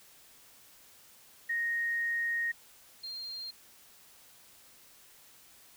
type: tone pair in turn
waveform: sine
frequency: 1864.7 / 4196 Hz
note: A#6 / C8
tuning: 0 / +4 cents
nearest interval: octave + major second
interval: 1404 cents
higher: second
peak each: -29 / -38 dBFS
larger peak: first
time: 1.49-2.52 / 3.03-3.51 s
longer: first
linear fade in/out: 10 ms
effects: white hiss -58 dBFS RMS until 5.76 s